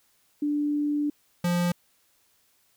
sine / square tone pair in turn, 293.7 / 175.12 Hz, D4 / F3, 0 / +5 cents, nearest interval major sixth, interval 895 cents, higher first, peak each -23 / -23 dBFS, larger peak neither, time 0.42-1.1 / 1.44-1.72 s, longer first, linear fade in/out 5 ms, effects white hiss -66 dBFS RMS until 2.76 s

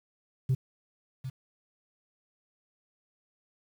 sine tone with echo, 130.81 Hz, C3, in tune, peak -20 dBFS, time 0.49-0.55 s, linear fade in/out 10 ms, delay 750 ms, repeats 1, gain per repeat -13 dB, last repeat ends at 1.3 s, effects tanh soft clip ceiling -21 dBFS + 9-bit

